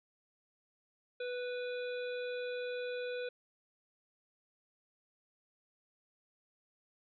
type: harmonic tone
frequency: 493.9 Hz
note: B4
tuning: in tune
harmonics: 1 / 3 / 5 / 7 / 8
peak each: -37 / -46 / -49 / -54 / -53 dBFS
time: 1.2-3.29 s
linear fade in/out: 5 ms
effects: none